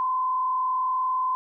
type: tone with frequency modulation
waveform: sine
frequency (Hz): 1025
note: C6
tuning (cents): -36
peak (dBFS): -22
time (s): 0-1.35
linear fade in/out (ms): 0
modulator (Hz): 39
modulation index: 0.53
effects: none